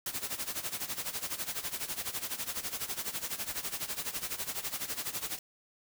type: noise with tremolo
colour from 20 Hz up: white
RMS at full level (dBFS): -34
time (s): 0.06-5.39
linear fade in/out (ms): 2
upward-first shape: sine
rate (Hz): 12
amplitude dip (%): 80
effects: none